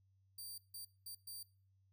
10% pulse tone bursts at uneven times, 4662 Hz, D8, 14 cents flat, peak -40 dBFS, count 4, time 0.38-0.58 / 0.74-0.85 / 1.06-1.15 / 1.27-1.43 s, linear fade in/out 5 ms, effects noise-tail reverb RT60 0.4 s tail -21 dB re dry + added 96 Hz sine -70 dBFS peak until 1.92 s

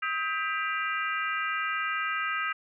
harmonic tone with a mistuned harmonic, 397.2 Hz, G4, 23 cents sharp, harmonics 3 / 4 / 5 / 6 / 7, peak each -31 / -33 / -35 / -37 / -38 dBFS, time 0.02-2.53 s, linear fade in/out 10 ms, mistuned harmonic 3, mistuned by +110 cents, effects none

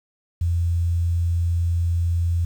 sine tone with quantisation, 85.4 Hz, F2, 38 cents flat, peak -18 dBFS, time 0.41-2.45 s, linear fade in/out 5 ms, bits 8, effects none

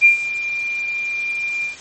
sine tone with ADSR envelope, 2390 Hz, D7, 30 cents sharp, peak -5 dBFS, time 0.01-1.76 s, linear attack 37 ms, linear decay 120 ms, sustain -15 dB, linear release 94 ms, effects white hiss -37 dBFS RMS until 1.8 s + MP3 32 kbps

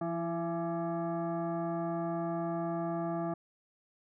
sine tone with frequency modulation, 170 Hz, F3, 46 cents flat, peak -31 dBFS, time 0.01-3.34 s, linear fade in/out 5 ms, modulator 504 Hz, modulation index 1.5, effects none

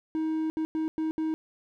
triangle tone bursts at uneven times, 316.3 Hz, D#4, 29 cents sharp, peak -24 dBFS, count 5, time 0.15-0.5 / 0.57-0.65 / 0.75-0.88 / 0.98-1.11 / 1.18-1.34 s, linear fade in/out 0 ms, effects none

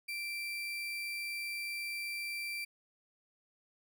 35% pulse tone, 2349 Hz, D7, in tune, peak -35 dBFS, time 0.08-2.65 s, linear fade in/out 10 ms, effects none

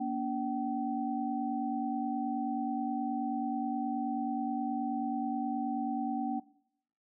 sine tone cluster, 237.3 / 286.7 / 765 Hz, A#3 / D4 / G5, +31 / -42 / -42 cents, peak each -35 / -35 / -35 dBFS, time 0-6.4 s, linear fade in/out 10 ms, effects noise-tail reverb RT60 0.7 s tail -20 dB re dry

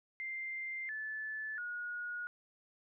sine tone with pitch steps, 2093 / 1739.8 / 1446.2 Hz, C7 / A6 / F#6, 0 / -20 / -40 cents, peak -38 dBFS, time 0.2-2.27 s, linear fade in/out 0 ms, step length 690 ms, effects none

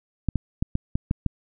clicks, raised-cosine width 5 ms, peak -10 dBFS, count 7, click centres 0.287 / 0.357 / 0.625 / 0.754 / 0.955 / 1.111 / 1.263 s, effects none

